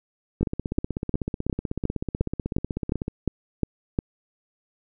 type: two click trains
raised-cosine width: 3 ms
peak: -9 / -14 dBFS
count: 11 / 44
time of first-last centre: 0.43-3.989 / 0.41-3.081 s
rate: 2.81 / 16.1 Hz
effects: none